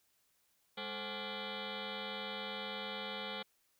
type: tone with frequency modulation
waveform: sine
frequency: 1400 Hz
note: F6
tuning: 4 cents sharp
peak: -39 dBFS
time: 0.77-3.43 s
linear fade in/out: 10 ms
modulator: 321 Hz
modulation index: 7.5
effects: white hiss -75 dBFS RMS until 3.79 s